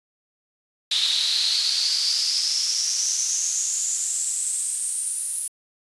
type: noise with high-pass filter sweep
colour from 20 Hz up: brown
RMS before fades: -24 dBFS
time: 0.91-5.48 s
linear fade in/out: 5 ms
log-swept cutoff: 3700 to 10000 Hz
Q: 7.7
effects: resampled to 24000 Hz